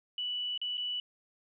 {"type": "tone with dropouts", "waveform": "sine", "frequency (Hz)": 2960, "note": "F#7", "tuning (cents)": 0, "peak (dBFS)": -32, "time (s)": [0.18, 1], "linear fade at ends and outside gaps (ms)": 2, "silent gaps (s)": [[0.577, 0.615], [0.772, 0.778]], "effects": []}